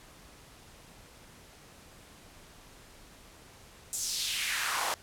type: noise with high-pass filter sweep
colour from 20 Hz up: pink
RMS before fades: -32 dBFS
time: 3.93-4.94 s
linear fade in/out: 0 ms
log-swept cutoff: 7700 to 700 Hz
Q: 2.2
effects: pink hiss -54 dBFS RMS until 5.02 s + low-pass 12000 Hz 12 dB/octave